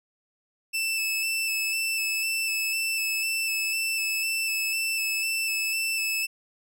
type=tone with vibrato; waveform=sawtooth; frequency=2637 Hz; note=E7; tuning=in tune; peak=-22 dBFS; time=0.73-6.27 s; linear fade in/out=20 ms; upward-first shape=square; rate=2 Hz; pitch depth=18 cents each way; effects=none